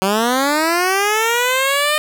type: linear sweep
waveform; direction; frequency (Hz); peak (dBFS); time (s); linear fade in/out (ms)
10% pulse; up; 185.9 to 612; -6; 0.02-1.98; 0
effects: none